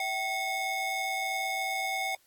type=ring-modulated tone; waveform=square; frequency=713 Hz; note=F5; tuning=36 cents sharp; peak=-27 dBFS; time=0-2.15 s; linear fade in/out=2 ms; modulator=1480 Hz; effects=white hiss -66 dBFS RMS until 2.26 s + AAC 64 kbps